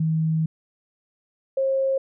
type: tone pair in turn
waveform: sine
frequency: 159.5 / 536.5 Hz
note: D#3 / C5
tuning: +43 / +43 cents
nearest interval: octave + major sixth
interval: 2100 cents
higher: second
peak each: -19 dBFS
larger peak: neither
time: 0-0.46 / 1.57-1.98 s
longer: first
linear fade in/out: 5 ms
effects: none